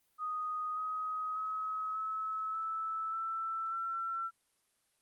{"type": "tone with pitch steps", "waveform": "sine", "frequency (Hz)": [1244.5, 1261.1, 1278, 1295.1, 1312.4, 1330, 1347.8], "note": ["D#6", "D#6", "D#6", "E6", "E6", "E6", "E6"], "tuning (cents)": [0, 23, 46, -31, -8, 15, 38], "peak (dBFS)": -34, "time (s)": [0.18, 4.31], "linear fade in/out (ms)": 50, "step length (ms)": 590, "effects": ["white hiss -75 dBFS RMS until 5.01 s", "Opus 32 kbps"]}